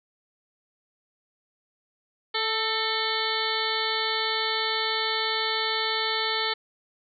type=harmonic tone with a mistuned harmonic; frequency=440 Hz; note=A4; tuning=in tune; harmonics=1 / 2 / 3 / 4 / 5 / 7 / 8 / 9 / 10; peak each=-33 / -33 / -33 / -33 / -33 / -33 / -33 / -33 / -33 dBFS; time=2.34-6.54 s; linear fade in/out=10 ms; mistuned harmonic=4; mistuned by=+36 cents; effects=none